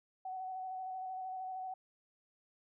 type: tone with vibrato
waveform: sine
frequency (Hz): 750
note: F#5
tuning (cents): +23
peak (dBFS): -39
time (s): 0.25-1.74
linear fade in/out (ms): 5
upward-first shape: square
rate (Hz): 13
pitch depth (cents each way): 17
effects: none